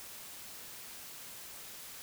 silence, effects white hiss -48 dBFS RMS until 2.02 s

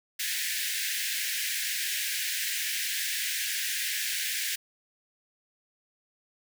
pink high-pass noise, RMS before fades -31 dBFS, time 0.19-4.56 s, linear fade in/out 10 ms, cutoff 1600 Hz, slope 96 dB/octave, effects none

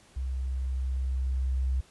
sine tone with level ramp, 65 Hz, C2, 11 cents flat, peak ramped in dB -29 to -24 dBFS, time 0.16-1.81 s, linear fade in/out 10 ms, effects pink hiss -58 dBFS RMS until 1.9 s + resampled to 24000 Hz

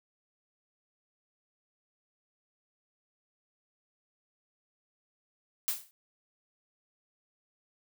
blue noise with exponential decay, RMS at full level -27 dBFS, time 5.68-5.91 s, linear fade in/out 0 ms, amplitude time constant 48 ms, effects none

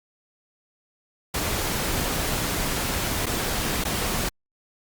pink noise with dropouts, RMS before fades -26 dBFS, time 1.34-4.29 s, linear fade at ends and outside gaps 5 ms, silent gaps 3.259-3.265 / 3.84-3.85 s, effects Opus 48 kbps

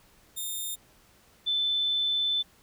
5% pulse / sine tone pair in turn, 3634 / 3522 Hz, A#7 / A7, -45 / +1 cents, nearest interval minor second, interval 54 cents, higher first, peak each -24 dBFS, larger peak neither, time 0.36-0.76 / 1.46-2.43 s, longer second, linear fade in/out 20 ms, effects pink hiss -60 dBFS RMS until 2.62 s

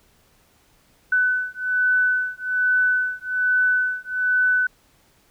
sine beating tone pair, 1500 / 1501.2 Hz, F#6 / F#6, +23 / +25 cents, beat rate 1.2 Hz, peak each -21 dBFS, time 1.12-4.67 s, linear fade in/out 5 ms, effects pink hiss -59 dBFS RMS until 5.3 s

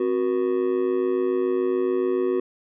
triangle tone with amplitude modulation, 370 Hz, F#4, in tune, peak -14 dBFS, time 0-2.4 s, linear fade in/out 5 ms, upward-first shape sine, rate 107 Hz, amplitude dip 90%, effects resampled to 8000 Hz

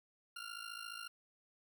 20% pulse ring-modulated tone, 1396.9 Hz, F6, in tune, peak -37 dBFS, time 0.36-1.08 s, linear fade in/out 2 ms, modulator 27.2 Hz, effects none

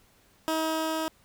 15% pulse tone with level ramp, 318.6 Hz, D#4, 41 cents sharp, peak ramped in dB -19 to -22 dBFS, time 0.48-1.08 s, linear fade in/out 0 ms, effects pink hiss -62 dBFS RMS until 1.24 s

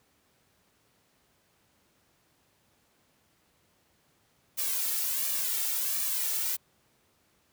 blue noise with flanger, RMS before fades -30 dBFS, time 4.57-6.57 s, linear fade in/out 20 ms, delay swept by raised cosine 1.7 to 2.26 ms, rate 1.4 Hz, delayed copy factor +0.65, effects pink hiss -68 dBFS RMS until 7.52 s + high-pass 80 Hz 12 dB/octave

